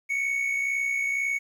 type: tone pair together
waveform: triangle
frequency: 2217 / 2279 Hz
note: C#7 / C#7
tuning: 0 / +47 cents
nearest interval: unison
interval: 47 cents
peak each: -23 / -33 dBFS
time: 0.09-1.39 s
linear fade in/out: 20 ms
effects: 10-bit